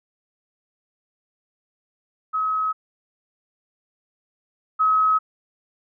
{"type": "tone pair in turn", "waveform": "sine", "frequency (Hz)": [1278, 1278], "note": ["D#6", "D#6"], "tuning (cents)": [46, 46], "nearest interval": "unison", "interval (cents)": 0, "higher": "neither", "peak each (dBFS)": [-20, -15], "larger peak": "second", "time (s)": [[2.33, 2.73], [4.79, 5.19]], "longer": "neither", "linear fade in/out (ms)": 20, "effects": []}